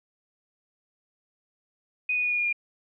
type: tone with pitch steps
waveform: sine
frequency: 2489 / 2473 / 2458 / 2442 / 2427 / 2411 Hz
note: D#7 / D#7 / D#7 / D#7 / D#7 / D7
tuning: 0 / -11 / -22 / -33 / -44 / +45 cents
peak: -23 dBFS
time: 2.09-2.528 s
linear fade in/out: 5 ms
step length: 73 ms
effects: none